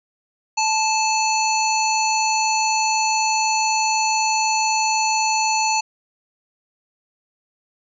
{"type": "harmonic tone", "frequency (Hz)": 874, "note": "A5", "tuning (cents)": -12, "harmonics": [1, 3, 5, 7, 8], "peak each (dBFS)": [-19, -24, -26, -27, -28], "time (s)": [0.57, 5.81], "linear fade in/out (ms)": 10, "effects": []}